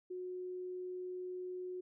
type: tone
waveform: sine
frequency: 364.7 Hz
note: F#4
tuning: 25 cents flat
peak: -40 dBFS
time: 0.1-1.81 s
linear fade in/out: 10 ms
effects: none